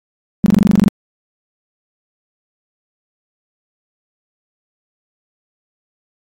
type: tone bursts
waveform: sine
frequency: 201.7 Hz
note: G3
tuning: 50 cents sharp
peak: -5 dBFS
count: 11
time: 0.44-0.881 s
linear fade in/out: 0 ms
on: 21 ms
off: 21 ms
effects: MP3 64 kbps